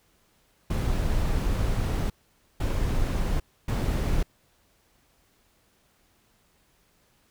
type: noise bursts at uneven times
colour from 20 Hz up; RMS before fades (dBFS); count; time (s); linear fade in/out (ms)
brown; -25; 3; 0.7-2.1 / 2.6-3.4 / 3.68-4.23; 5
effects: pink hiss -65 dBFS RMS until 7.3 s